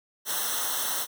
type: noise with comb filter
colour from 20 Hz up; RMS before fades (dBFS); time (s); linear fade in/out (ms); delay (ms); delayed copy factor
white; -29; 0.25-1.07; 50; 0.42; -1
effects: none